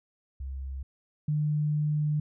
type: tone pair in turn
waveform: sine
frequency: 66.9 / 150.19 Hz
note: C2 / D3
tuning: +39 / +39 cents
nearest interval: octave + major second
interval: 1400 cents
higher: second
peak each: -33 / -24 dBFS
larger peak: second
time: 0.4-0.83 / 1.28-2.2 s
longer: second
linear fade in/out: 5 ms
effects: none